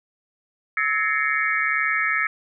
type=tone cluster; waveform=sine; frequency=1301 / 1696 / 1836 / 2102 / 2244 Hz; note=E6 / G#6 / A#6 / C7 / C#7; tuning=-23 / +36 / -27 / +7 / +21 cents; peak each=-26 dBFS; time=0.77-2.27 s; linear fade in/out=2 ms; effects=none